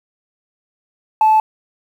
sine tone, 870 Hz, A5, 20 cents flat, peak -7 dBFS, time 1.21-1.4 s, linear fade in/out 2 ms, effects tanh soft clip ceiling -6 dBFS + 7-bit

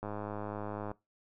click train, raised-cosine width 1 ms, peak -25 dBFS, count 93, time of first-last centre 0.03-0.915 s, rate 104 Hz, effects noise-tail reverb RT60 0.2 s tail -20 dB re dry

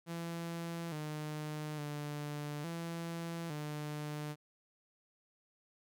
sawtooth tone with pitch steps, 168.3 / 152 / 147.5 / 167.7 / 149.7 Hz, E3 / D#3 / D3 / E3 / D3, +36 / -40 / +8 / +30 / +33 cents, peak -35 dBFS, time 0.06-4.36 s, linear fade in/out 50 ms, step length 860 ms, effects none

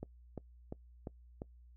click train, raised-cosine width 2 ms, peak -28 dBFS, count 5, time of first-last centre 0.03-1.419 s, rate 2.88 Hz, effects noise-tail reverb RT60 0.1 s tail -23 dB re dry + added 60 Hz sine -56 dBFS peak until 1.76 s

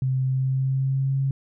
sine tone with pitch glide, 130.81 to 135.74 Hz, C3 to C#3, 0 to -36 cents, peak -20 dBFS, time 0.02-1.31 s, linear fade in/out 2 ms, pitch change +64 cents, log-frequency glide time 0.24-1.18 s, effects none

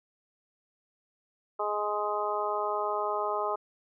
harmonic tone, 208.6 Hz, G#3, 8 cents sharp, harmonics 2 / 3 / 4 / 5 / 6, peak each -34 / -34 / -34 / -34 / -34 dBFS, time 1.59-3.56 s, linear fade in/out 10 ms, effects none

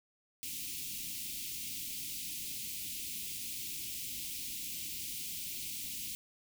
white band-stop noise, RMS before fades -41 dBFS, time 0.43-6.15 s, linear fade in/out 0 ms, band 330 to 2300 Hz, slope 48 dB/octave, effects none

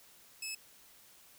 15% pulse tone, 2596 Hz, E7, 27 cents flat, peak -31 dBFS, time 0.42-0.55 s, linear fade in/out 5 ms, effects white hiss -60 dBFS RMS until 1.38 s

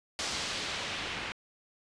white noise with low-pass filter sweep, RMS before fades -36 dBFS, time 0.19-1.32 s, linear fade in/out 0 ms, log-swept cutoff 5600 to 2500 Hz, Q 1.1, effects resampled to 22050 Hz

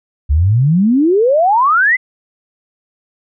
sine exponential sweep, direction up, 67.1 to 2093 Hz, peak -8 dBFS, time 0.29-1.97 s, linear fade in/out 20 ms, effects none

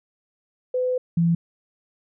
sine tone pair in turn, 505 / 168.52 Hz, B4 / E3, +39 / +38 cents, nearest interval octave + perfect fifth, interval 1901 cents, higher first, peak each -20 / -16 dBFS, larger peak second, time 0.74-0.98 / 1.17-1.35 s, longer first, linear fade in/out 5 ms, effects none

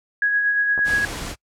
sine tone with tremolo, 1661.2 Hz, G#6, in tune, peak -15 dBFS, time 0.22-1.05 s, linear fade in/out 2 ms, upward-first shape sine, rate 8.6 Hz, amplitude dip 35%
clicks, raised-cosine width 1 ms, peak -19 dBFS, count 2, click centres 0.778 / 0.791 s
pink noise, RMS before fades -30 dBFS, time 0.84-1.36 s, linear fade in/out 50 ms
effects noise-tail reverb RT60 0.1 s tail -25 dB re dry + low-pass 10000 Hz 12 dB/octave

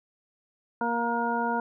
harmonic tone with a mistuned harmonic, 234.8 Hz, A#3, 13 cents sharp, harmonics 1 / 2 / 3 / 4 / 6, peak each -31 / -33 / -33 / -28 / -33 dBFS, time 0.81-1.6 s, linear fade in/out 2 ms, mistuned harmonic 6, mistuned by +24 cents, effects none

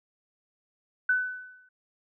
sine tone with exponential decay, 1502 Hz, F#6, 26 cents sharp, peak -19 dBFS, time 1.09-1.69 s, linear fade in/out 5 ms, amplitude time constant 130 ms, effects none

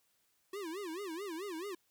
square tone with vibrato, 361.8 Hz, F#4, 39 cents flat, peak -40 dBFS, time 0.53-1.75 s, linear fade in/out 5 ms, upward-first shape sine, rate 4.6 Hz, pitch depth 240 cents each way, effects white hiss -75 dBFS RMS until 1.9 s

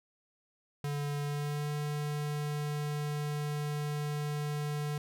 square tone with pitch glide, 144.9 to 147.94 Hz, D3 to D3, -23 to +13 cents, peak -33 dBFS, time 0.84-4.98 s, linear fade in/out 2 ms, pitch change +36 cents, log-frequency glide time 1.23-1.7 s, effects none

